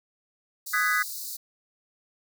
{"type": "high-pass noise", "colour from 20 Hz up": "white", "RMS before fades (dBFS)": -36, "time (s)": [0.66, 1.37], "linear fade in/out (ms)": 10, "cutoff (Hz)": 3900, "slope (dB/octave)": 96}
{"type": "chord", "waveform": "triangle", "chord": "G# minor seventh", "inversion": "second", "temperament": "just", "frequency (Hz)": [1245.9, 1495.1, 1661.2, 1993.5], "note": ["D#6", "F#6", "G#6", "B6"], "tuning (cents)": [2, 18, 0, 16], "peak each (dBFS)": -26, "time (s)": [0.73, 1.03], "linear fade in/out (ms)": 10}
{"effects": []}